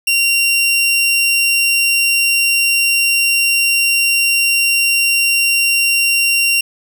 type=tone; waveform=sawtooth; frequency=2760 Hz; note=F7; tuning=21 cents flat; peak=-8 dBFS; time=0.07-6.61 s; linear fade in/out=5 ms; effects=none